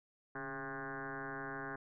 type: tone with frequency modulation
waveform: sine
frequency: 937 Hz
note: A#5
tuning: 9 cents sharp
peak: -40 dBFS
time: 0.35-1.76 s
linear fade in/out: 5 ms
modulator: 132 Hz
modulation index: 5.9
effects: none